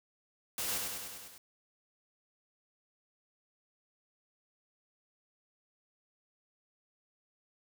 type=noise with echo; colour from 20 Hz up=white; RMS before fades=-36 dBFS; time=0.58-0.78 s; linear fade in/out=2 ms; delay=100 ms; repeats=6; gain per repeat=-3 dB; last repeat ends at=1.38 s; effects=none